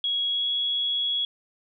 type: tone with pitch glide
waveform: sine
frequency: 3322 to 3345 Hz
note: G#7 to G#7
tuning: 0 to +12 cents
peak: -23 dBFS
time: 0.04-1.25 s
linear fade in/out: 2 ms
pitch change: +12 cents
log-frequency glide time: 0.27-0.49 s
effects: none